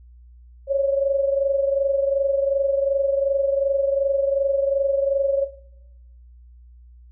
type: tone pair together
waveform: sine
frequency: 548 / 570.7 Hz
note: C#5 / D5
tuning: -20 / -50 cents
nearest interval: minor second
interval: 70 cents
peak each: -18 / -25 dBFS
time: 0.67-5.48 s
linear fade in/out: 50 ms
effects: noise-tail reverb RT60 0.9 s tail -18 dB re dry + added 60 Hz sine -44 dBFS peak until 7.11 s